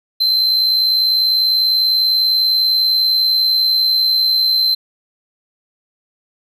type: tone with amplitude modulation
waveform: triangle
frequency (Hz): 4095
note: C8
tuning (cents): -38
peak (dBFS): -9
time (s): 0.2-4.75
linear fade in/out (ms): 10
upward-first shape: sine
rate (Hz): 60.1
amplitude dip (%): 35
effects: none